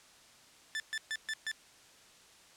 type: tone bursts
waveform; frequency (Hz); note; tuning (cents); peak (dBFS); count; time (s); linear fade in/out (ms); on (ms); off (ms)
sawtooth; 1760; A6; 0; -30; 5; 0.75-1.515; 0; 49; 130
effects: white hiss -59 dBFS RMS until 2.56 s + low-pass 8000 Hz 12 dB/octave